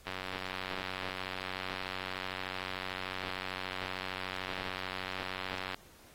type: click train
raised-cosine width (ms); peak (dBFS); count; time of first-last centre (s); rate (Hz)
0.3; -21; 531; 0.07-5.745; 93.4
effects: pink hiss -59 dBFS RMS until 6.14 s + AAC 48 kbps